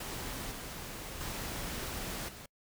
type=noise with level steps; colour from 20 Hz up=pink; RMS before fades=-40 / -43 / -39 / -48 dBFS; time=0-2.46 s; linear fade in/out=5 ms; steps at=0.51 / 1.2 / 2.28 s; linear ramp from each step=10 ms; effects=noise-tail reverb RT60 0.1 s tail -26 dB re dry